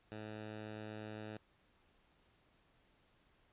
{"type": "tone", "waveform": "10% pulse", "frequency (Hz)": 107.6, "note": "A2", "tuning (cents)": -38, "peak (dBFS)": -37, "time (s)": [0.12, 1.37], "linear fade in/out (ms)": 0, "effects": ["pink hiss -72 dBFS RMS until 3.52 s", "resampled to 8000 Hz"]}